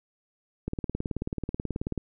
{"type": "click train", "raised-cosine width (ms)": 3, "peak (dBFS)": -17, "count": 25, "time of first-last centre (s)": [0.68, 1.977], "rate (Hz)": 18.5, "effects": []}